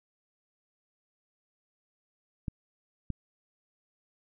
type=clicks; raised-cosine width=5 ms; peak=-20 dBFS; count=2; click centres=2.482 / 3.103 s; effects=none